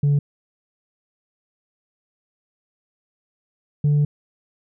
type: tone pair in turn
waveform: sine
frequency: 143.7 / 146.72 Hz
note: D3 / D3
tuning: -37 / -1 cents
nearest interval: unison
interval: 36 cents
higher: second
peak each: -12 dBFS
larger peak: neither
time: 0.03-0.19 / 3.84-4.05 s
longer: second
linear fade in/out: 5 ms
effects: tanh soft clip ceiling -13 dBFS